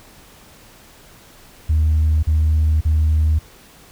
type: tone bursts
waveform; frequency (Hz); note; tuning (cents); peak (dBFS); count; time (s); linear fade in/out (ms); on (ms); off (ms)
sine; 77.78; D#2; 0; -11; 3; 1.69-3.39; 10; 540; 40
effects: tanh soft clip ceiling -10 dBFS + pink hiss -46 dBFS RMS until 3.91 s